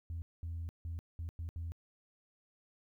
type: tone bursts at uneven times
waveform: sine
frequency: 83.5 Hz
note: E2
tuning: 23 cents sharp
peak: -36 dBFS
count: 6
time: 0.1-0.22 / 0.43-0.69 / 0.85-0.99 / 1.19-1.29 / 1.39-1.49 / 1.56-1.72 s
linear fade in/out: 0 ms
effects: tanh soft clip ceiling -35 dBFS + 13-bit